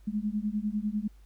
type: beating tone pair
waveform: sine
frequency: 205.4 / 215.4 Hz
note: G#3 / A3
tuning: -19 / -37 cents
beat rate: 10 Hz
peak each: -31 dBFS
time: 0.07-1.08 s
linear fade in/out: 10 ms
effects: added 50 Hz sine -51 dBFS peak until 1.25 s + pink hiss -68 dBFS RMS until 1.25 s